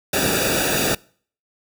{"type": "noise with comb filter", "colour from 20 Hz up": "pink", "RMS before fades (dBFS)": -20, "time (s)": [0.13, 0.95], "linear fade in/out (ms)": 5, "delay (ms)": 0.95, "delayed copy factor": -0.95, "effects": ["noise-tail reverb RT60 0.5 s tail -25 dB re dry"]}